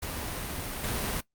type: noise with level steps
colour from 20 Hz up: pink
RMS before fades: -35 / -31 dBFS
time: 0.02-1.21 s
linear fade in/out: 10 ms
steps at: 0.84 s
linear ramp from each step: 2 ms
effects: noise-tail reverb RT60 0.1 s tail -18 dB re dry + Opus 48 kbps